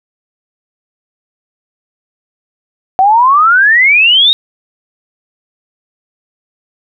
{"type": "exponential sweep", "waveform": "sine", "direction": "up", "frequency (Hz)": [740, 3801], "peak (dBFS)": -4, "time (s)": [2.99, 4.33], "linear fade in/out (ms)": 0, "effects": []}